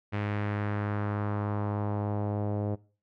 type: tone with low-pass filter sweep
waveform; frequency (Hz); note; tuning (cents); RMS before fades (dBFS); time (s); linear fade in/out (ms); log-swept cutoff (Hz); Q
sawtooth; 103.4; G#2; -7; -31; 0.12-2.76; 20; 2300 to 590; 1.7
effects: noise-tail reverb RT60 0.4 s tail -22 dB re dry